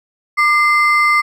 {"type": "ring-modulated tone", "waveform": "triangle", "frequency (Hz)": 1635, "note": "G#6", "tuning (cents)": -28, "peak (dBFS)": -5, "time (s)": [0.37, 1.22], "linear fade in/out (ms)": 20, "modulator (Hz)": 440, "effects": []}